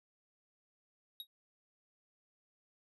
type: tone with exponential decay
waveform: square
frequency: 3789 Hz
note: A#7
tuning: 27 cents sharp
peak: -39 dBFS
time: 1.2-1.27 s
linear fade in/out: 1 ms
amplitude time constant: 15 ms
effects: resampled to 32000 Hz